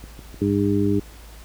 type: click train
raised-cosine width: 3 ms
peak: -26 dBFS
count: 4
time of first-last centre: 0.04-0.495 s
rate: 6.59 Hz
type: harmonic tone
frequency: 101 Hz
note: G#2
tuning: 48 cents flat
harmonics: 1 / 2 / 3 / 4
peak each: -24 / -23 / -21 / -24 dBFS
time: 0.41-1 s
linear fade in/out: 10 ms
effects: added 55 Hz sine -41 dBFS peak until 1.44 s + pink hiss -47 dBFS RMS until 1.44 s